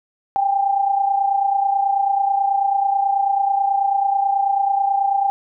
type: tone pair together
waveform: sine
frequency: 790 / 819.2 Hz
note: G5 / G#5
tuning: +13 / -24 cents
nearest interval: minor second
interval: 63 cents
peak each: -16 / -23 dBFS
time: 0.36-5.3 s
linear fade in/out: 0 ms
effects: none